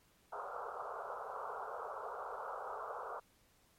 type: band-pass noise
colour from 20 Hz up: white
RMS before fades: -44 dBFS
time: 0.32-3.2 s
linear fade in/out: 10 ms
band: 410 to 1400 Hz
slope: 96 dB/octave
effects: pink hiss -70 dBFS RMS until 3.78 s + MP3 64 kbps